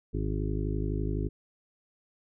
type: harmonic tone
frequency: 51.91 Hz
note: G#1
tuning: in tune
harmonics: 1 / 2 / 3 / 5 / 6 / 7 / 8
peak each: -31 / -34 / -36 / -38 / -39 / -39 / -40 dBFS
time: 0.13-1.29 s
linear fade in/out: 20 ms
effects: none